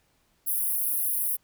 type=high-pass noise; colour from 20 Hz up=pink; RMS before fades=-27 dBFS; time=0.46-1.37 s; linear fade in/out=20 ms; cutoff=10000 Hz; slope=96 dB/octave; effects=pink hiss -68 dBFS RMS until 1.43 s